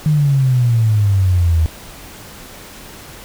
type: exponential sweep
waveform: sine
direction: down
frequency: 155.56 to 78.8 Hz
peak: -10 dBFS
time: 0.06-1.66 s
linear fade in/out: 0 ms
effects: pink hiss -36 dBFS RMS until 3.24 s